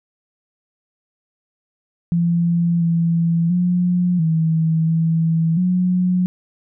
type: tone with pitch steps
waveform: sine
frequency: 170.6 / 167.5 / 178.1 / 161.2 / 163.3 / 181.3 Hz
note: F3 / E3 / F3 / E3 / E3 / F#3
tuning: -40 / +28 / +34 / -38 / -16 / -35 cents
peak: -14 dBFS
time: 2.12-6.26 s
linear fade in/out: 0 ms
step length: 690 ms
effects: none